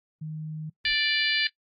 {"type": "tone", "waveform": "sine", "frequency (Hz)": 155.56, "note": "D#3", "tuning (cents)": 0, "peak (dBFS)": -32, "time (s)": [0.21, 0.7], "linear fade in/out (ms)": 10}
{"type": "noise", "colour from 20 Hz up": "brown", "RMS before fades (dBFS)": -48, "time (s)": [0.84, 0.95], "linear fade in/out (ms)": 10}
{"type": "harmonic tone", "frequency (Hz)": 587.3, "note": "D5", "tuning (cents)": 0, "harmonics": [3, 4, 5, 6, 7, 8], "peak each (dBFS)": [-28, -29, -30, -31, -31, -32], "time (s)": [0.85, 1.47], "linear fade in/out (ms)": 2}
{"effects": ["noise-tail reverb RT60 0.1 s tail -21 dB re dry", "AAC 32 kbps"]}